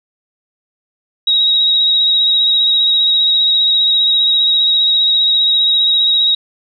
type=tone with vibrato; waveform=sine; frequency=3810 Hz; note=A#7; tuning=37 cents sharp; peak=-9 dBFS; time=1.27-6.35 s; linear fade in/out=5 ms; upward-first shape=sine; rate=15 Hz; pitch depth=22 cents each way; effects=none